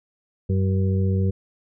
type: harmonic tone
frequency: 95.5 Hz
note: G2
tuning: 45 cents flat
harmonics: 1 / 2 / 4 / 5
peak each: -19 / -25 / -31 / -33 dBFS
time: 0.49-1.31 s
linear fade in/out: 10 ms
effects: none